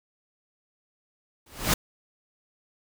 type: noise with exponential growth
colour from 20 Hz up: pink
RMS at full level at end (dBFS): -18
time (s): 1.46-1.74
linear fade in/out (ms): 5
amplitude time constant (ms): 60
effects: none